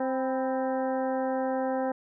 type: harmonic tone with a mistuned harmonic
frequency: 262 Hz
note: C4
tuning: 2 cents sharp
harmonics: 1 / 2 / 3 / 4 / 5 / 6 / 7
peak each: -31 / -29 / -32 / -41 / -45 / -44 / -48 dBFS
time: 0-1.92 s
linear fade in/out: 5 ms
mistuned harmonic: 4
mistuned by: -77 cents
effects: none